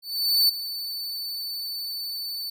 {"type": "tone with ADSR envelope", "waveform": "45% pulse", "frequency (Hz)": 4508, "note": "C#8", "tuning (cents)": 28, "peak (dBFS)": -15, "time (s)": [0.02, 2.5], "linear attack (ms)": 470, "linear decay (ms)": 8, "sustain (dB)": -14, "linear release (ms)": 5, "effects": []}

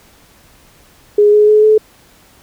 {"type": "tone with pitch steps", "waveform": "sine", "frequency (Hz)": [415.3, 420.6, 426, 431.4], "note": ["G#4", "G#4", "G#4", "A4"], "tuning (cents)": [0, 22, 44, -34], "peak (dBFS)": -5, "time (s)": [1.18, 1.78], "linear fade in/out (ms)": 5, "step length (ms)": 150, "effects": ["pink hiss -47 dBFS RMS until 2.42 s"]}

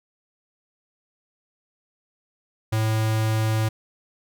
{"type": "tone with notch filter", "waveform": "square", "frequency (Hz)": 110, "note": "A2", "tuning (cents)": 0, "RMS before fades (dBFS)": -22, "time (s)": [2.72, 3.69], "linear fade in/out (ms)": 10, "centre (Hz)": 260, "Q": 1.9, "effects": []}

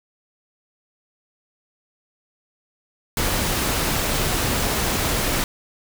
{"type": "noise", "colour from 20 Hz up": "pink", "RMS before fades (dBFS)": -22, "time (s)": [3.17, 5.44], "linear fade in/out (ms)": 2, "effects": []}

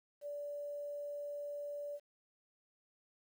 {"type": "tone with quantisation", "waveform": "sine", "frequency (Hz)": 580, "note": "D5", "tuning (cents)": -22, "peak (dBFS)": -40, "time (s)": [0.21, 2], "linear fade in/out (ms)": 50, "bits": 11, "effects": []}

